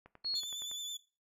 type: click train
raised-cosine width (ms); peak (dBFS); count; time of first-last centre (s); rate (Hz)
0.5; -38; 8; 0.06-0.714; 10.7
type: tone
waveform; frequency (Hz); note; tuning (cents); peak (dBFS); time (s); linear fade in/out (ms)
sine; 4320; C#8; -45; -33; 0.24-0.41; 20
type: tone with vibrato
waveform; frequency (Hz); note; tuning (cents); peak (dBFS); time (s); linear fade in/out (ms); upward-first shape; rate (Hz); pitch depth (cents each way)
30% pulse; 3497; A7; -11; -36; 0.35-0.97; 5; triangle; 9.4; 37
effects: noise-tail reverb RT60 0.3 s tail -17 dB re dry + resampled to 32000 Hz